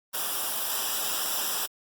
white noise with comb filter, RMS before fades -29 dBFS, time 0.13-1.67 s, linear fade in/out 20 ms, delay 0.46 ms, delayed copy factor -0.8, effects Opus 32 kbps

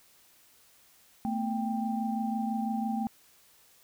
sine tone cluster, 222.5 / 248.5 / 789 Hz, A3 / B3 / G5, +20 / +11 / +11 cents, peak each -30 / -37 / -34 dBFS, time 1.25-3.07 s, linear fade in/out 0 ms, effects white hiss -61 dBFS RMS until 3.83 s

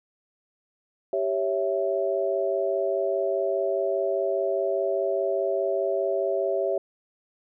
sine chord, C# diminished, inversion second, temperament equal, 392 / 554.4 / 659.3 Hz, G4 / C#5 / E5, 0 / 0 / 0 cents, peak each -27 dBFS, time 1.13-6.78 s, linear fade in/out 2 ms, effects none

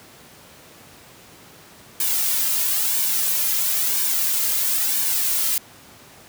blue noise with flanger, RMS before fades -21 dBFS, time 2-5.58 s, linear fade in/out 2 ms, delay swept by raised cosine 1.5 to 2.7 ms, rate 1 Hz, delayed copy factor -0.65, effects pink hiss -46 dBFS RMS until 6.28 s + high-pass 100 Hz 12 dB/octave

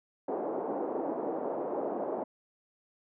pink band-pass noise, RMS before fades -34 dBFS, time 0.28-2.24 s, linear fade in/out 5 ms, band 300 to 790 Hz, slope 24 dB/octave, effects none

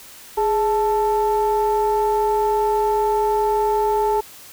triangle ring-modulated tone, 229.5 Hz, A#3, 27 cents flat, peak -11 dBFS, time 0.37-4.21 s, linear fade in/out 10 ms, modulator 646 Hz, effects white hiss -42 dBFS RMS until 4.52 s

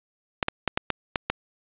clicks, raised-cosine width 0.3 ms, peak -6 dBFS, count 7, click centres 0.428 / 0.484 / 0.677 / 0.775 / 0.903 / 1.158 / 1.3 s, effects resampled to 8000 Hz + 8-bit

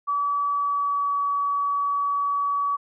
sine tone with pitch glide, 1146 to 1137.4 Hz, D6 to C#6, -43 to +44 cents, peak -21 dBFS, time 0.07-2.77 s, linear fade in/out 20 ms, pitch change -13 cents, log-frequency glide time 0.5-1.19 s, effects none

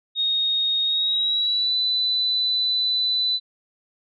sine tone with pitch glide, 3727 to 3994 Hz, A#7 to B7, -1 to +19 cents, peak -19 dBFS, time 0.15-3.4 s, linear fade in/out 50 ms, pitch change +120 cents, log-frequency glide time 0.84-1.76 s, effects none

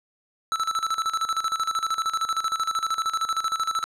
square tone with tremolo, 1318.5 Hz, E6, in tune, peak -22 dBFS, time 0.52-3.84 s, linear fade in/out 0 ms, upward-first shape square, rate 13 Hz, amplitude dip 75%, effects low-pass 8000 Hz 12 dB/octave

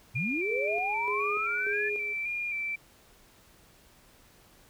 sine linear sweep, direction up, 100 to 1764 Hz, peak -30 dBFS, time 0.14-1.9 s, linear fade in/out 20 ms
sine tone with vibrato, 2374 Hz, D7, 18 cents sharp, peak -30 dBFS, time 0.15-2.76 s, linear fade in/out 10 ms, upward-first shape square, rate 1.9 Hz, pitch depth 29 cents each way
sine tone with tremolo, 415.3 Hz, G#4, in tune, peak -32 dBFS, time 0.49-2.14 s, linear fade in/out 20 ms, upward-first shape square, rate 1.7 Hz, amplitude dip 70%
effects pink hiss -59 dBFS RMS until 4.69 s

